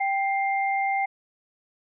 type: tone pair together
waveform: sine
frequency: 784 / 2103 Hz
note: G5 / C7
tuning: 0 / +8 cents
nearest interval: octave + perfect fourth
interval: 1708 cents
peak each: -23 / -28 dBFS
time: 0-1.06 s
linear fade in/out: 10 ms
effects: none